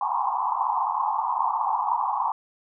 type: band-pass noise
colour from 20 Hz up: white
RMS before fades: -25 dBFS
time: 0.01-2.32 s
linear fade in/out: 2 ms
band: 780 to 1100 Hz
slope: 96 dB/octave
effects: none